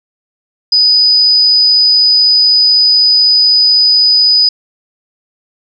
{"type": "tone", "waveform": "sine", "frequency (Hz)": 4978, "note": "D#8", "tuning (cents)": 0, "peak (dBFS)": -5, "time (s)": [0.72, 4.49], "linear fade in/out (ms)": 5, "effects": []}